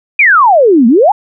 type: exponential two-way sweep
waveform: sine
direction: down then up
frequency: 2489 to 216.9 to 885 Hz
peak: -3 dBFS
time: 0.19-1.12 s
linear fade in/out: 5 ms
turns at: 0.87 s
effects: none